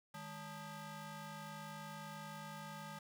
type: ring-modulated tone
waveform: 20% pulse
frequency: 360.9 Hz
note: F#4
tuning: 43 cents flat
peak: -39 dBFS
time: 0.14-2.99 s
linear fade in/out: 5 ms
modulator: 516 Hz
effects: none